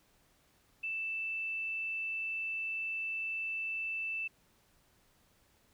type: tone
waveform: sine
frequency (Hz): 2649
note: E7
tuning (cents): +8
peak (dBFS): -34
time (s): 0.83-4.28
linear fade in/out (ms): 10
effects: pink hiss -69 dBFS RMS until 5.73 s